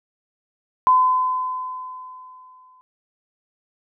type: tone with exponential decay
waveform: sine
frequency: 1018 Hz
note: C6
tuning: 48 cents flat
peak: -10 dBFS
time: 0.87-2.81 s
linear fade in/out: 0 ms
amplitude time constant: 420 ms
effects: none